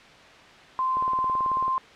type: tone with pitch glide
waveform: sine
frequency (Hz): 1039 to 1046.8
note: C6 to C6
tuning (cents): -12 to 0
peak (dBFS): -22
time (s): 0.79-1.78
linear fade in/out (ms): 0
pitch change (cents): +12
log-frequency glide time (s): 1.28-1.4
type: click train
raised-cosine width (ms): 1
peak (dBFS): -23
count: 14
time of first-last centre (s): 0.97-1.68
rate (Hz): 18.3
effects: white hiss -48 dBFS RMS until 1.95 s + low-pass 3000 Hz 12 dB/octave